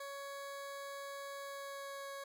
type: tone with pitch glide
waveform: 20% pulse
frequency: 558 to 553.8 Hz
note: C#5 to C#5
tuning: +11 to -2 cents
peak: -39 dBFS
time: 0-2.24 s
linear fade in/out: 5 ms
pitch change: -13 cents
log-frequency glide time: 1.36-2.1 s
effects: none